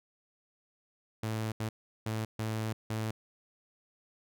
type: tone bursts at uneven times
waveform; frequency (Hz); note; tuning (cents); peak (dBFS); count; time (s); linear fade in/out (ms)
sawtooth; 110; A2; 0; -28; 5; 1.23-1.52 / 1.6-1.69 / 2.06-2.25 / 2.39-2.73 / 2.9-3.11; 5
effects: none